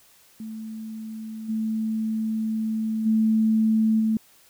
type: tone with level steps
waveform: sine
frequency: 220 Hz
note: A3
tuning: in tune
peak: -32 / -23 / -17 / -19 dBFS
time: 0.4-4.17 s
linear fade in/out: 2 ms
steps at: 1.48 / 3.05 / 3.99 s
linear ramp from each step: 20 ms
effects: white hiss -56 dBFS RMS until 4.49 s